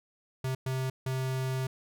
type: tone bursts at uneven times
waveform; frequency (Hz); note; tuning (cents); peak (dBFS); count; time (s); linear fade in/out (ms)
square; 130.81; C3; 0; -30; 3; 0.44-0.55 / 0.66-0.9 / 1.06-1.67; 5
effects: none